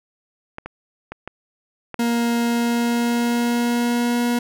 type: clicks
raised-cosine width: 0.5 ms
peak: -16 dBFS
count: 5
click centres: 0.584 / 0.66 / 1.12 / 1.276 / 1.943 s
type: tone with pitch glide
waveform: 40% pulse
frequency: 235.1 to 240 Hz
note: A#3 to B3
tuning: +15 to -49 cents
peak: -17 dBFS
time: 1.99-4.39 s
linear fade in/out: 5 ms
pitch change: +36 cents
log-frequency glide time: 2.37-4.22 s
effects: none